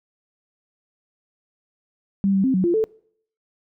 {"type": "tone with pitch steps", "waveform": "sine", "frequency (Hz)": [196.4, 193.1, 263.4, 186.1, 345.6, 439.7], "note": ["G3", "G3", "C4", "F#3", "F4", "A4"], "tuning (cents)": [4, -26, 12, 10, -18, -1], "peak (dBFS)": -16, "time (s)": [2.24, 2.84], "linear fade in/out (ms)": 0, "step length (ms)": 100, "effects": ["noise-tail reverb RT60 0.6 s tail -24 dB re dry"]}